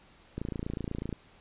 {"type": "click train", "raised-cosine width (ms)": 3, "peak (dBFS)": -21, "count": 22, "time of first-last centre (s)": [0.38, 1.127], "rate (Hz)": 28.1, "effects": ["pink hiss -59 dBFS RMS until 1.4 s", "resampled to 8000 Hz"]}